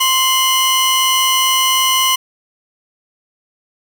sawtooth tone pair together, 1046.5 / 2951 Hz, C6 / F#7, 0 / -5 cents, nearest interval octave + tritone, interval 1795 cents, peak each -11 dBFS, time 0-2.16 s, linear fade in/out 10 ms, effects 7-bit

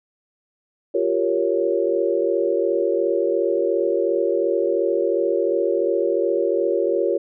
sine chord, G half-diminished seventh, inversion third, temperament equal, 349.2 / 392 / 466.2 / 554.4 Hz, F4 / G4 / Bb4 / Db5, 0 / 0 / 0 / 0 cents, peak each -23 dBFS, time 0.94-7.18 s, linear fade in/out 10 ms, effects none

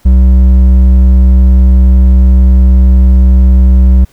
sine tone with hard clipping, 63.5 Hz, B1, 49 cents sharp, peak -3 dBFS, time 0.05-4.05 s, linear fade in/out 10 ms, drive 6 dB, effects pink hiss -47 dBFS RMS until 4.12 s

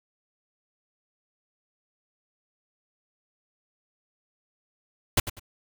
pink noise with echo, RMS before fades -20 dBFS, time 5.17-5.2 s, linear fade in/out 5 ms, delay 98 ms, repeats 2, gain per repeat -12 dB, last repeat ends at 5.396 s, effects none

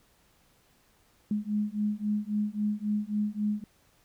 sine beating tone pair, 207.7 / 211.4 Hz, G#3 / G#3, 0 / +31 cents, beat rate 3.7 Hz, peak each -30 dBFS, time 1.31-3.64 s, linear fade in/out 2 ms, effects pink hiss -65 dBFS RMS until 4.04 s

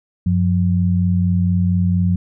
sine tone pair together, 94.1 / 178.36 Hz, F#2 / F3, +30 / +37 cents, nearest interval major seventh, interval 1107 cents, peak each -16 dBFS, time 0.26-2.16 s, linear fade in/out 5 ms, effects none

